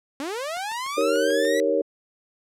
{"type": "linear sweep", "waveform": "sawtooth", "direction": "up", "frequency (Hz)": [262.1, 1975.5], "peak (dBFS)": -24, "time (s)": [0.2, 1.6], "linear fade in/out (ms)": 0}
{"type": "click train", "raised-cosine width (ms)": 0.3, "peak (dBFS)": -27, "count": 7, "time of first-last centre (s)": [0.57, 1.451], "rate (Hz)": 6.81}
{"type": "chord", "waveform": "sine", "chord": "Eb dominant seventh", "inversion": "none", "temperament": "equal", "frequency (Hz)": [311.1, 392, 466.2, 554.4], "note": ["Eb4", "G4", "Bb4", "Db5"], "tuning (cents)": [0, 0, 0, 0], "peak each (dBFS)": [-27, -27, -23, -23], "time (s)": [0.97, 1.82], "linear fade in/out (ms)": 10}
{"effects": ["low-pass 11000 Hz 12 dB/octave"]}